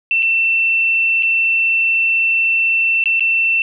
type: tone with dropouts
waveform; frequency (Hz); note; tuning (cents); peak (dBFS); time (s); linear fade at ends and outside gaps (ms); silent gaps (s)
sine; 2686; E7; +32; -12; 0.11-3.62; 1; 0.224-0.228 / 1.225-1.231 / 3.039-3.057 / 3.196-3.206
effects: none